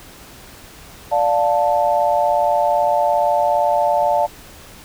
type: chord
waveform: sine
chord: D minor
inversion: none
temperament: just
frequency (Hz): 587.3 / 704.8 / 881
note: D5 / F5 / A5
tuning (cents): 0 / +16 / +2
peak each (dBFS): -18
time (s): 1.11-4.27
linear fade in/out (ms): 20
effects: pink hiss -41 dBFS RMS until 4.84 s